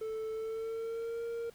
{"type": "tone with pitch glide", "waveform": "triangle", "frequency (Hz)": [440, 464.6], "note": ["A4", "A#4"], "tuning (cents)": [0, -6], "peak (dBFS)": -33, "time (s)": [0.01, 1.5], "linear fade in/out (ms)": 5, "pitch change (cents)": 94, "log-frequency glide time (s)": [0.31, 1.22], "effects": ["pink hiss -61 dBFS RMS until 1.54 s"]}